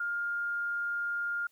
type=tone; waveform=sine; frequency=1409 Hz; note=F6; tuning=15 cents sharp; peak=-30 dBFS; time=0-1.47 s; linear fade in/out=5 ms; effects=white hiss -70 dBFS RMS until 1.51 s